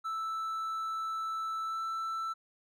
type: tone with pitch glide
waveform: triangle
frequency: 1318.5 to 1328.4 Hz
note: E6 to E6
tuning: 0 to +13 cents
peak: -31 dBFS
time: 0.04-2.34 s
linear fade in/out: 20 ms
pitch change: +13 cents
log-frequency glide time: 1.65-1.81 s
effects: none